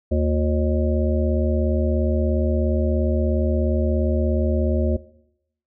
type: harmonic tone with a mistuned harmonic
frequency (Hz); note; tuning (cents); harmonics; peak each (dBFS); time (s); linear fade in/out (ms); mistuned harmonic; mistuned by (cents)
77; D#2; -17; 1 / 3 / 5 / 7 / 8; -19 / -24 / -26 / -27 / -28; 0.11-4.97; 10; 5; -120
effects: noise-tail reverb RT60 0.8 s tail -20 dB re dry